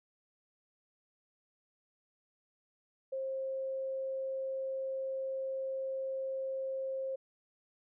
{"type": "tone", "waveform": "sine", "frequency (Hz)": 532, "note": "C5", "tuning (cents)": 29, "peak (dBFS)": -34, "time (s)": [3.12, 7.16], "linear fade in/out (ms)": 10, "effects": []}